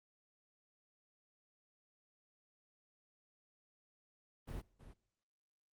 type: noise with echo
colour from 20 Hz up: brown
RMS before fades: -44 dBFS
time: 4.47-4.62 s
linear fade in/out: 20 ms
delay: 320 ms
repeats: 1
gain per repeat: -12 dB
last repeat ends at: 4.94 s
effects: noise-tail reverb RT60 0.8 s tail -24 dB re dry + Opus 32 kbps